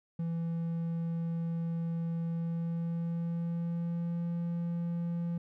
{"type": "tone with pitch glide", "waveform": "triangle", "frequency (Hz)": [166.8, 170.6], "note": ["E3", "F3"], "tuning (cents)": [21, -40], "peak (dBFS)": -29, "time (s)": [0.19, 5.38], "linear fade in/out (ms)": 5, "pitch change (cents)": 39, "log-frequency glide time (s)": [2.29, 4.25], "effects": []}